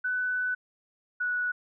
sine tone pair in turn, 1497 / 1471.3 Hz, F#6 / F#6, +20 / -10 cents, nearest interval unison, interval 30 cents, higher first, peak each -26 dBFS, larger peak neither, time 0.04-0.55 / 1.2-1.52 s, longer first, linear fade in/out 10 ms, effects none

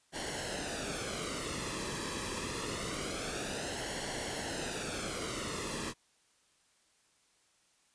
pink noise with flanger, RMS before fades -38 dBFS, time 0.12-5.94 s, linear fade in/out 50 ms, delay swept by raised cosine 0.8 to 1.39 ms, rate 0.25 Hz, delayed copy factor -0.65, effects white hiss -70 dBFS RMS until 7.94 s + resampled to 22050 Hz

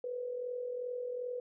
sine tone with amplitude modulation, 493.9 Hz, B4, in tune, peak -33 dBFS, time 0.04-1.4 s, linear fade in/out 2 ms, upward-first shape sine, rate 42.6 Hz, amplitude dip 55%, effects none

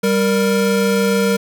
square tone pair together, 196.01 / 466.2 Hz, G3 / A#4, 0 / 0 cents, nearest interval octave + minor third, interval 1500 cents, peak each -17 / -17 dBFS, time 0.03-1.37 s, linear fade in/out 10 ms, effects none

